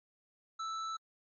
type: tone with hard clipping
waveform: sine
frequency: 1318.5 Hz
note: E6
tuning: in tune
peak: -38 dBFS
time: 0.59-0.97 s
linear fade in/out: 10 ms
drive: 11 dB
effects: MP3 32 kbps